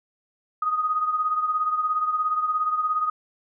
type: beating tone pair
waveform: sine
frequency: 1244.5 / 1261.5 Hz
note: D#6 / D#6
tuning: 0 / +23 cents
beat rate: 17 Hz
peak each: -22 / -29 dBFS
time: 0.62-3.1 s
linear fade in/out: 5 ms
effects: none